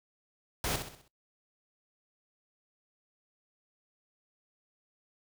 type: noise with echo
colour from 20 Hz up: pink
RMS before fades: -32 dBFS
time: 0.64-0.76 s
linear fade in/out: 2 ms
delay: 64 ms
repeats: 5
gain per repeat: -7 dB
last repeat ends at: 1.08 s
effects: noise-tail reverb RT60 0.2 s tail -24 dB re dry